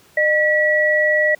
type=tone pair together; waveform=sine; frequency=609 / 1935.7 Hz; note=D#5 / B6; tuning=-37 / -35 cents; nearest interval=octave + minor sixth; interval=2002 cents; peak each=-17 / -15 dBFS; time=0.17-1.35 s; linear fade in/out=5 ms; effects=pink hiss -51 dBFS RMS until 1.39 s + high-pass 100 Hz 12 dB/octave